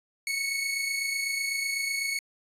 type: tone pair together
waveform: sawtooth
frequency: 2206 / 2234 Hz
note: C#7 / C#7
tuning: -9 / +13 cents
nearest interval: unison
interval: 22 cents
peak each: -25 / -32 dBFS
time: 0.27-2.19 s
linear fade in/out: 2 ms
effects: resampled to 32000 Hz